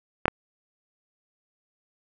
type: clicks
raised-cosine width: 0.5 ms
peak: -5 dBFS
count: 2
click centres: 0.256 / 0.281 s
effects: none